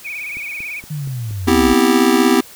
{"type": "tone with vibrato", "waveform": "sine", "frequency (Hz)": 2360, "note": "D7", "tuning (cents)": 8, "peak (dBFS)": -24, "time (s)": [0.04, 0.81], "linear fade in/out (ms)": 20, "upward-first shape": "sine", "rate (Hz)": 18, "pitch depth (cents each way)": 110}
{"type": "click train", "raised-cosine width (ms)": 3, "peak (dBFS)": -25, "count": 5, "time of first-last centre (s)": [0.37, 1.309], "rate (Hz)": 4.26}
{"type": "linear sweep", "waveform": "sine", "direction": "down", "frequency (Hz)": [156.4, 54.4], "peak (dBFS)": -21, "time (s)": [0.9, 1.74], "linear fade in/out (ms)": 10}
{"type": "chord", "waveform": "square", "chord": "C major seventh", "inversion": "third", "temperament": "just", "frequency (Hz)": [245.3, 261.6, 327, 392.4], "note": ["B3", "C4", "E4", "G4"], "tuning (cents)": [-12, 0, -14, 2], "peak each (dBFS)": -17, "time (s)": [1.47, 2.41], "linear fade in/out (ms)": 10}
{"effects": ["white hiss -40 dBFS RMS until 2.55 s"]}